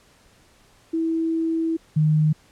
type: tone pair in turn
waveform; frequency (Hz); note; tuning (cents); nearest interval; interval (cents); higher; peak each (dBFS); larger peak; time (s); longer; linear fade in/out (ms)
sine; 326.2 / 153.95; E4 / D#3; -18 / -18; octave + minor second; 1300; first; -20 / -15; second; 0.93-1.77 / 1.96-2.33; first; 10
effects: pink hiss -56 dBFS RMS until 2.51 s + low-pass 10000 Hz 12 dB/octave